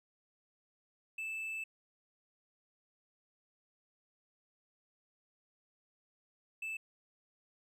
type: tone bursts at uneven times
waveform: triangle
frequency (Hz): 2634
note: E7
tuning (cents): -2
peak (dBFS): -36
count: 2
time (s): 1.18-1.64 / 6.62-6.77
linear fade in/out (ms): 5
effects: none